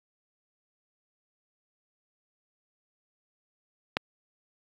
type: click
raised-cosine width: 0.3 ms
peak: -8 dBFS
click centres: 3.969 s
effects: high-pass 80 Hz 12 dB/octave + 7-bit